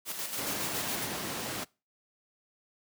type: noise with tremolo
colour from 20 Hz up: white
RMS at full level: -35 dBFS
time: 0.05-1.08 s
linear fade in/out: 50 ms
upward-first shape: square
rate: 7.2 Hz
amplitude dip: 45%
type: noise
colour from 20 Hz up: pink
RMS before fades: -35 dBFS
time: 0.37-1.65 s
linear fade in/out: 20 ms
effects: noise-tail reverb RT60 0.3 s tail -24 dB re dry + high-pass 150 Hz 12 dB/octave